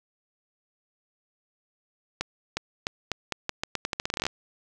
accelerating click train, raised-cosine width 0.2 ms, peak -10 dBFS, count 20, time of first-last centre 2.21-4.266 s, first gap 360 ms, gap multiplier 0.83, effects none

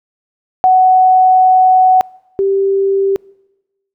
sine tone pair in turn, 745 / 391.4 Hz, F#5 / G4, +12 / -3 cents, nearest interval major seventh, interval 1115 cents, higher first, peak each -5 / -10 dBFS, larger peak first, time 0.64-2.01 / 2.39-3.16 s, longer first, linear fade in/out 0 ms, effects noise-tail reverb RT60 1.0 s tail -25 dB re dry

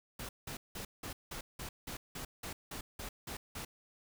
pink noise bursts, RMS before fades -43 dBFS, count 13, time 0.19-3.65 s, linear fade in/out 5 ms, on 100 ms, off 180 ms, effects none

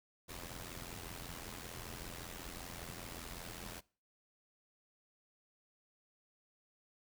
pink noise with amplitude modulation, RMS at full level -44 dBFS, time 0.28-3.81 s, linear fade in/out 20 ms, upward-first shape sine, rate 85.2 Hz, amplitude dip 75%, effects noise-tail reverb RT60 0.4 s tail -23 dB re dry

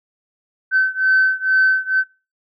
sine beating tone pair, 1531 / 1533.2 Hz, G6 / G6, -41 / -39 cents, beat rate 2.2 Hz, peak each -15 / -16 dBFS, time 0.71-2.04 s, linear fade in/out 50 ms, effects noise-tail reverb RT60 0.3 s tail -20 dB re dry + tanh soft clip ceiling -7 dBFS

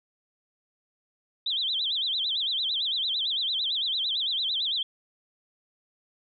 sine tone with vibrato, 3520 Hz, A7, in tune, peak -25 dBFS, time 1.46-4.83 s, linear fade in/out 5 ms, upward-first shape sine, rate 8.9 Hz, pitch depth 230 cents each way, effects none

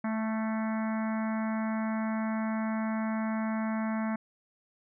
harmonic tone with a mistuned harmonic, 220 Hz, A3, in tune, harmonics 1 / 3 / 4 / 5 / 6 / 7 / 8 / 9 / 10, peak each -29 / -39 / -41 / -43 / -45 / -46 / -47 / -48 / -49 dBFS, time 0.04-4.16 s, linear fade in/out 5 ms, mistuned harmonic 6, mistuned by +22 cents, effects none

